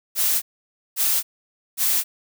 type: noise bursts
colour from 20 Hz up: blue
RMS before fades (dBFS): -20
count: 3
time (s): 0.15-2.04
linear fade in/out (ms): 50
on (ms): 270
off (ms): 540
effects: none

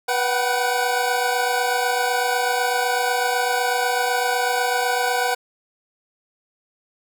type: tone cluster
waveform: 25% pulse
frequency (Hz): 489.8 / 738 / 766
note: B4 / F#5 / G5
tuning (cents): -14 / -5 / -40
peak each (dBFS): -20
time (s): 0.08-5.35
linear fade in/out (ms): 10
effects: none

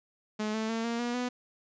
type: tone with pitch steps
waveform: sawtooth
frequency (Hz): 213.6 / 220 / 226.6 / 233.3 / 240.3 / 247.5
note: G#3 / A3 / A#3 / A#3 / B3 / B3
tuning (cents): +49 / 0 / -49 / +2 / -47 / +4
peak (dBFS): -26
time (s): 0.39-1.29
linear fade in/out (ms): 10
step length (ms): 150
effects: resampled to 16000 Hz + 11-bit

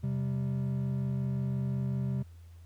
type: tone pair together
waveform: triangle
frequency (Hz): 130.44 / 196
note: C3 / G3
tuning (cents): -5 / 0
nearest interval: perfect fifth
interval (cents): 705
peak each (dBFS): -28 / -33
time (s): 0.03-2.23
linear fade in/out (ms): 10
effects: added 84 Hz sine -48 dBFS peak until 2.65 s + pink hiss -67 dBFS RMS until 2.65 s

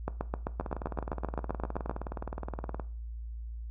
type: two click trains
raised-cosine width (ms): 1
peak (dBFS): -22 / -17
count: 43 / 15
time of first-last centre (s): 0.61-2.797 / 0.08-1.896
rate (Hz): 19.2 / 7.71
effects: noise-tail reverb RT60 0.4 s tail -17 dB re dry + added 57 Hz sine -37 dBFS peak until 3.7 s

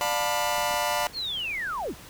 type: chord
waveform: sawtooth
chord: B half-diminished seventh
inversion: first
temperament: just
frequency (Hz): 592.7 / 711.2 / 889 / 987.8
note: D5 / F5 / A5 / B5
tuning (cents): +16 / +31 / +18 / 0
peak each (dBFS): -26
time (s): 0.01-1.07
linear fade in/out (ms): 0
type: clicks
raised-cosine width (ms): 3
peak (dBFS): -31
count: 3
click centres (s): 0.582 / 0.71 / 0.741
type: linear sweep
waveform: sine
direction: down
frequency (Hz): 4435 to 88.4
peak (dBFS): -28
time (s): 1.13-1.95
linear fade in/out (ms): 50
effects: pink hiss -46 dBFS RMS until 2.09 s

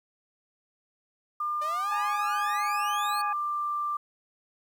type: tone with pitch glide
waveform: sine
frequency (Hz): 1200 to 1182.8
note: D6 to D6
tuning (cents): +37 to +12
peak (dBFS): -27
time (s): 1.4-3.97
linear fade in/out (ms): 5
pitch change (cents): -25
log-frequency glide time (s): 2.18-3.76
type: exponential sweep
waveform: sawtooth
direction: up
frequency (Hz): 587.3 to 4500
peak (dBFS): -33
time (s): 1.61-3.22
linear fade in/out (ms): 10
type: harmonic tone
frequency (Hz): 830.6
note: G#5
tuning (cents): 0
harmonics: 1 / 2 / 3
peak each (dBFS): -31 / -37 / -41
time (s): 1.91-3.33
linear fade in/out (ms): 5
effects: 10-bit

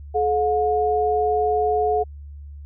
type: tone pair together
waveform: sine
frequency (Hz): 428.1 / 720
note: A4 / F#5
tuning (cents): -47 / -47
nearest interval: major sixth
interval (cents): 900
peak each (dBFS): -20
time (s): 0.14-2.04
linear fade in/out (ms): 20
effects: added 72 Hz sine -35 dBFS peak until 2.65 s

